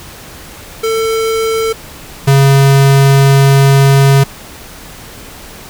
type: tone pair in turn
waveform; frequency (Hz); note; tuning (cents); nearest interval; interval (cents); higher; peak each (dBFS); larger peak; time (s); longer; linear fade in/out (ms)
square; 446.7 / 137.49; A4 / C#3; +26 / -14; octave + minor sixth; 2040; first; -12 / -5; second; 0.83-1.73 / 2.27-4.24; second; 10
effects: pink hiss -32 dBFS RMS until 5.69 s